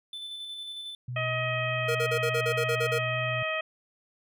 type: tone with tremolo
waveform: triangle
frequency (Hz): 3520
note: A7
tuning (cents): 0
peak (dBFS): -34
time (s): 0.13-0.95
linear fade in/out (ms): 2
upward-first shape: square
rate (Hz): 11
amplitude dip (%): 25
type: tone with vibrato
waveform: sine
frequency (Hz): 123.47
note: B2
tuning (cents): 0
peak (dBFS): -32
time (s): 1.08-3.43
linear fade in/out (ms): 5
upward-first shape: sine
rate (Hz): 3.4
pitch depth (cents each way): 12
type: harmonic tone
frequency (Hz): 632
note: D#5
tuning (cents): +27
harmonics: 1 / 2 / 3 / 4 / 5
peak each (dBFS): -32 / -35 / -34 / -33 / -39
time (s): 1.16-3.61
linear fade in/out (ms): 5
type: tone bursts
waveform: square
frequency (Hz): 469.4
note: A#4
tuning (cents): +12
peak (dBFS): -27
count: 10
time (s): 1.88-2.987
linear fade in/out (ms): 10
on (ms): 72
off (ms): 43
effects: none